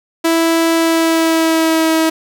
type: tone with pitch glide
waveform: sawtooth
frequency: 329.6 to 321.5 Hz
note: E4 to E4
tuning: 0 to -43 cents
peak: -7 dBFS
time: 0.24-2.1 s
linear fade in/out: 10 ms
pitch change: -43 cents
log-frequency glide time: 0.74-1.9 s
effects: none